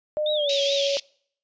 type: tone with pitch glide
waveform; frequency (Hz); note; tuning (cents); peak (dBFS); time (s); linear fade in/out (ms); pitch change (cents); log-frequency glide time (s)
sine; 606 to 558.9; D#5 to C#5; -46 to +14; -22; 0.17-0.97; 0; -140; 0.37-0.51
type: tone with vibrato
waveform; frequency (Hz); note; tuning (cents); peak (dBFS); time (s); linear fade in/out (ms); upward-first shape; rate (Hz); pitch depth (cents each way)
sine; 3520; A7; 0; -26; 0.26-0.87; 2; sine; 4.7; 160
type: band-pass noise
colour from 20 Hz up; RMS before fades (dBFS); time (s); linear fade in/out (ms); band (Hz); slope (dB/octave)
pink; -30; 0.49-1; 5; 2600 to 6000; 48
effects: noise-tail reverb RT60 0.6 s tail -25 dB re dry + resampled to 16000 Hz